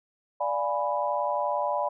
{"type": "chord", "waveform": "sine", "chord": "D diminished seventh", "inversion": "none", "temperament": "equal", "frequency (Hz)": [587.3, 698.5, 830.6, 987.8], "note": ["D5", "F5", "Ab5", "Cb6"], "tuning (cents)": [0, 0, 0, 0], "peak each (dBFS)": [-29, -33, -31, -29], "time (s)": [0.4, 1.89], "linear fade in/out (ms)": 10, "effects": []}